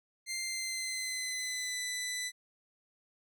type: tone with pitch glide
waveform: 15% pulse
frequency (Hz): 2093 to 1993.9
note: C7 to B6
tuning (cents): 0 to +16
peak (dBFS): -28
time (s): 0.26-2.32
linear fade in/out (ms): 50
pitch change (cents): -84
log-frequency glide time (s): 0.42-1.8
effects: none